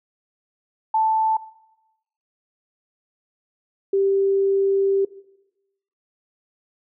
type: tone pair in turn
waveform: sine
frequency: 880 / 392 Hz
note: A5 / G4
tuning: 0 / 0 cents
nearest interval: octave + major second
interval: 1400 cents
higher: first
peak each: -16 dBFS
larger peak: neither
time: 0.94-1.37 / 3.93-5.05 s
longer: second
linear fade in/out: 5 ms
effects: noise-tail reverb RT60 0.9 s tail -18 dB re dry